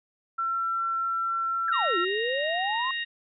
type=tone; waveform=sine; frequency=1351 Hz; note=E6; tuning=42 cents sharp; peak=-25 dBFS; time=0.38-2.05 s; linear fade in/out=10 ms
type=exponential two-way sweep; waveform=sine; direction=down then up; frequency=1704 to 337.6 to 1085 Hz; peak=-27 dBFS; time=1.68-2.91 s; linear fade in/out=2 ms; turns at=1.98 s
type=harmonic tone; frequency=934 Hz; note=A#5; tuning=3 cents sharp; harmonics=2 / 3 / 4; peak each=-30 / -34 / -36 dBFS; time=1.72-3.05 s; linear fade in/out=20 ms
effects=none